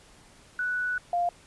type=tone pair in turn; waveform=sine; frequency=1480 / 699.3 Hz; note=F#6 / F5; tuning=0 / +2 cents; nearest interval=octave + minor second; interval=1298 cents; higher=first; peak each=-26 / -23 dBFS; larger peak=second; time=0.59-0.98 / 1.13-1.29 s; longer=first; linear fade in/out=2 ms; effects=pink hiss -55 dBFS RMS until 1.46 s + resampled to 24000 Hz